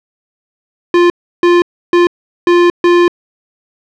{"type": "tone bursts at uneven times", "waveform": "square", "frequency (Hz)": 349.2, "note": "F4", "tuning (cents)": 0, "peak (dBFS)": -6, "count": 5, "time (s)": [[0.94, 1.1], [1.43, 1.62], [1.93, 2.07], [2.47, 2.7], [2.84, 3.08]], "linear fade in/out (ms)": 2, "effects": ["low-pass 3000 Hz 12 dB/octave"]}